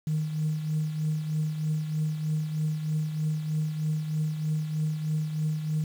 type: tone with tremolo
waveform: sine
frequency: 154.7 Hz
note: D#3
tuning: 10 cents flat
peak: -22 dBFS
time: 0.07-5.84 s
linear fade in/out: 2 ms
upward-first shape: triangle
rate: 3.2 Hz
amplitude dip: 65%
effects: tanh soft clip ceiling -20 dBFS + 8-bit